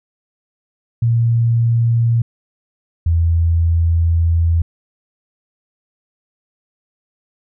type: tone pair in turn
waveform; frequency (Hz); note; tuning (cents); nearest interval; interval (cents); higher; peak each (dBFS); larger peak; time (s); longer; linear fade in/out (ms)
sine; 116.54 / 83.44; A#2 / E2; 0 / +22; tritone; 578; first; -11; neither; 1.02-2.22 / 3.06-4.62; second; 5
effects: none